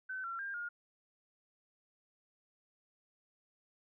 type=tone with pitch steps; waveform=sine; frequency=1524 / 1362 / 1599 / 1423 Hz; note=G6 / F6 / G6 / F6; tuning=-49 / -44 / +34 / +32 cents; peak=-38 dBFS; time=0.09-0.69 s; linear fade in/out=10 ms; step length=150 ms; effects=none